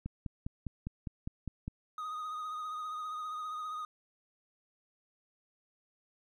click train, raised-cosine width 5 ms, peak -25 dBFS, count 9, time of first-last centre 0.06-1.679 s, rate 4.94 Hz
triangle tone with vibrato, 1244.5 Hz, D#6, in tune, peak -35 dBFS, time 1.98-3.85 s, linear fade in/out 2 ms, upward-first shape triangle, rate 15 Hz, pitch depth 42 cents each way
effects none

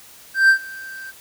triangle tone with ADSR envelope, 1568 Hz, G6, in tune, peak -6 dBFS, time 0.34-1.12 s, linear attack 150 ms, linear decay 91 ms, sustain -24 dB, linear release 25 ms, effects white hiss -45 dBFS RMS until 1.2 s

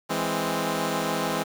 10% pulse chord, E augmented, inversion none, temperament equal, 164.81 / 207.7 / 261.6 Hz, E3 / G#3 / B#3, 0 / 0 / 0 cents, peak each -21 dBFS, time 0.09-1.44 s, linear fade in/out 20 ms, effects 8-bit

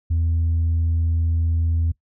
sine tone with tanh clipping, 82.41 Hz, E2, in tune, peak -18 dBFS, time 0.1-1.92 s, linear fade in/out 10 ms, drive 1 dB, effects noise-tail reverb RT60 0.1 s tail -20 dB re dry

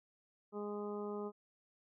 harmonic tone, 206.8 Hz, G#3, 7 cents flat, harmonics 1 / 2 / 3 / 4 / 5 / 6, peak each -44 / -41 / -52 / -52 / -53 / -52 dBFS, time 0.52-1.32 s, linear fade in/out 50 ms, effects none

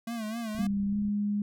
square tone with vibrato, 223.8 Hz, A3, 30 cents sharp, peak -33 dBFS, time 0.07-0.67 s, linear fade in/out 5 ms, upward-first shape sine, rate 3.9 Hz, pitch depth 91 cents each way
click train, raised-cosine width 5 ms, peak -34 dBFS, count 18, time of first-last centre 0.55-1.083 s, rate 31.9 Hz
sine tone with pitch glide, 200.3 to 205.7 Hz, G3 to G#3, +38 to -16 cents, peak -26 dBFS, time 0.59-1.42 s, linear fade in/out 2 ms, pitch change +46 cents, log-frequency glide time 0.89-0.96 s
effects none

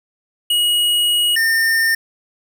square tone pair in turn, 2900 / 1812 Hz, F#7 / A#6, -35 / -50 cents, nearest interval minor sixth, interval 815 cents, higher first, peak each -14 dBFS, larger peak neither, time 0.5-1.36 / 1.36-1.95 s, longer first, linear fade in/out 5 ms, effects none

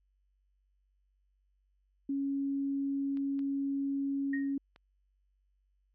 sine tone, 276.8 Hz, C#4, 2 cents flat, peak -30 dBFS, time 2.09-4.58 s, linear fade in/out 5 ms
clicks, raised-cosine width 0.3 ms, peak -39 dBFS, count 3, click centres 3.172 / 3.392 / 4.761 s
sine tone with exponential decay, 1865 Hz, A#6, in tune, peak -34 dBFS, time 4.33-4.55 s, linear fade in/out 5 ms, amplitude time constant 47 ms
effects added 48 Hz sine -70 dBFS peak until 5.94 s

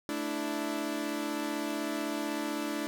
sawtooth chord, A suspended fourth, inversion none, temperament equal, 220 / 293.7 / 329.6 Hz, A3 / D4 / E4, 0 / 0 / 0 cents, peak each -36 / -30 / -33 dBFS, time 0.09-2.87 s, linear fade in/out 0 ms, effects none

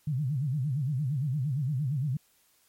sine tone with vibrato, 138.59 Hz, C#3, in tune, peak -26 dBFS, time 0.07-2.17 s, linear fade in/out 5 ms, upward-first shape sine, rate 8.7 Hz, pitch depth 210 cents each way, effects white hiss -66 dBFS RMS until 2.68 s + MP3 64 kbps

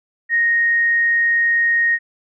sine tone, 1864.7 Hz, A#6, in tune, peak -13 dBFS, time 0.29-1.99 s, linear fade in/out 50 ms, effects none

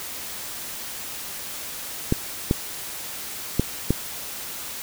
clicks, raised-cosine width 3 ms, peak -5 dBFS, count 4, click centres 2.124 / 2.511 / 3.596 / 3.906 s, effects white hiss -34 dBFS RMS until 4.82 s

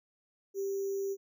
sine tone with sample-and-hold, 392 Hz, G4, in tune, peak -31 dBFS, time 0.54-1.17 s, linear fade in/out 50 ms, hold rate 6300 Hz, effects none

